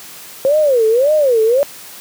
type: tone with vibrato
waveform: sine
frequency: 520 Hz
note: C5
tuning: 11 cents flat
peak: -9 dBFS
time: 0.45-1.63 s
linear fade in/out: 0 ms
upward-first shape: sine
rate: 1.8 Hz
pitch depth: 300 cents each way
effects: white hiss -35 dBFS RMS until 2 s + high-pass 100 Hz 12 dB/octave